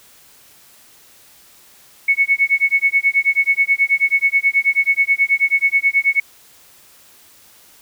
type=tone with tremolo; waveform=sine; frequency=2210 Hz; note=C#7; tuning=6 cents flat; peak=-9 dBFS; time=2.08-6.2 s; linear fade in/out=5 ms; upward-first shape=sine; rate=9.3 Hz; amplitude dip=100%; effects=white hiss -48 dBFS RMS until 7.81 s